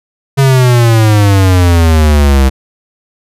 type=exponential sweep; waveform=square; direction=down; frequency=138.59 to 65.3 Hz; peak=-5 dBFS; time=0.37-2.5 s; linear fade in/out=20 ms; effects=resampled to 32000 Hz